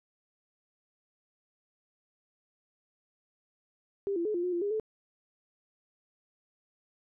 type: tone with pitch steps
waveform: sine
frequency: 397.6 / 340 / 426 / 348.6 / 360.3 / 345.7 / 407.1 / 435.3 Hz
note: G4 / F4 / G#4 / F4 / F#4 / F4 / G#4 / A4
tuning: +25 / -46 / +44 / -3 / -46 / -18 / -35 / -19 cents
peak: -28 dBFS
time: 4.07-4.798 s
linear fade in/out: 0 ms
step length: 91 ms
effects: none